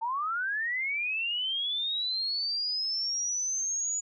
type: linear sweep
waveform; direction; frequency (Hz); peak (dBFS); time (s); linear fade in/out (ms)
sine; up; 880 to 6920; -28; 0.01-4.01; 20
effects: none